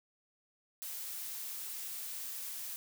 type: noise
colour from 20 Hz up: blue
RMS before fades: -42 dBFS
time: 0.82-2.76 s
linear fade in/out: 0 ms
effects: none